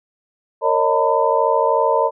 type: tone cluster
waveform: sine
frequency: 459.8 / 554 / 617 / 909 / 1002 Hz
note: A#4 / C#5 / D#5 / A#5 / B5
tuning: -24 / -1 / -15 / -44 / +25 cents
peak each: -20 dBFS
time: 0.61-2.11 s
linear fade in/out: 50 ms
effects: none